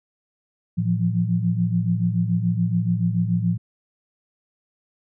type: tone cluster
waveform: sine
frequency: 112.6 / 170.2 / 177.2 Hz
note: A2 / F3 / F3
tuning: +40 / -44 / +25 cents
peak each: -23 dBFS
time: 0.77-3.58 s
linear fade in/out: 20 ms
effects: none